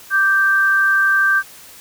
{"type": "tone pair together", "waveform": "sine", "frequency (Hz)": [1174.7, 1568], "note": ["D6", "G6"], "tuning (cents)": [0, 0], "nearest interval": "perfect fourth", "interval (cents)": 500, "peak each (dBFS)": [-21, -12], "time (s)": [0.1, 1.43], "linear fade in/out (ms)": 50, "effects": ["white hiss -41 dBFS RMS until 1.8 s"]}